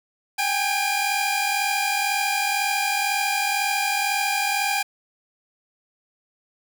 sawtooth tone cluster, 784 / 826 / 2406 Hz, G5 / G#5 / D7, 0 / -10 / +41 cents, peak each -22 dBFS, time 0.38-4.83 s, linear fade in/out 10 ms, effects none

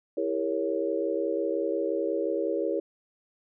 sine chord, E diminished seventh, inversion none, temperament equal with one note detuned, 329.6 / 400.5 / 466.2 / 554.4 Hz, E4 / G4 / Bb4 / Db5, 0 / +37 / 0 / 0 cents, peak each -31 dBFS, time 0.17-2.8 s, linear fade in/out 5 ms, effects none

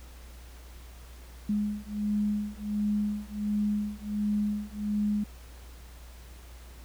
sine beating tone pair, 207.7 / 209.1 Hz, G#3 / G#3, 0 / +12 cents, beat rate 1.4 Hz, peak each -30 dBFS, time 1.49-5.24 s, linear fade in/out 5 ms, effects added 60 Hz sine -45 dBFS peak until 6.84 s + pink hiss -54 dBFS RMS until 6.84 s

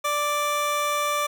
25% pulse tone pair together, 587.3 / 1174.6 Hz, D5 / D6, 0 / 0 cents, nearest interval octave, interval 1200 cents, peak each -23 dBFS, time 0.04-1.27 s, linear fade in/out 10 ms, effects none

